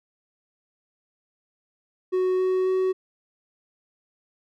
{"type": "tone with pitch steps", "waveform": "triangle", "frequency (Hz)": [370, 372.4, 374.7], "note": ["F#4", "F#4", "F#4"], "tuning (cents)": [0, 11, 22], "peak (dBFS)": -18, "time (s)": [2.12, 2.93], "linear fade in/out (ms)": 20, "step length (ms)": 270, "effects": []}